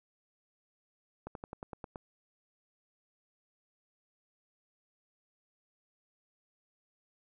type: slowing click train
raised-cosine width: 1 ms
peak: -27 dBFS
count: 8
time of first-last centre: 1.27-1.958 s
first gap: 82 ms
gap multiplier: 1.06
effects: none